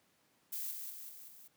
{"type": "noise with echo", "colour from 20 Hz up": "violet", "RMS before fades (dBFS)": -40, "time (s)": [0.52, 0.72], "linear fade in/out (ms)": 10, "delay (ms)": 190, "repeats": 4, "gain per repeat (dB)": -4, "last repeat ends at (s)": 1.48, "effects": ["pink hiss -72 dBFS RMS until 1.56 s", "high-pass 150 Hz 12 dB/octave"]}